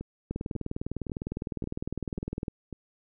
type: two click trains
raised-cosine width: 3 ms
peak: -24 / -19 dBFS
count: 6 / 44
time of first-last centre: 0.01-2.727 / 0.31-2.482 s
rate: 1.84 / 19.8 Hz
effects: none